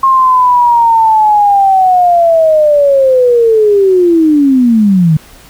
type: linear sweep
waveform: sine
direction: down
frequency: 1074 to 150 Hz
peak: -4 dBFS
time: 0.03-5.17 s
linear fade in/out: 5 ms
effects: pink hiss -38 dBFS RMS until 5.49 s